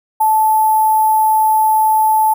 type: tone with sample-and-hold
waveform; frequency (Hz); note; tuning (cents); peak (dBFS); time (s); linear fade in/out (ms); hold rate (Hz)
sine; 871; A5; -18; -9; 0.2-2.34; 10; 11025
effects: none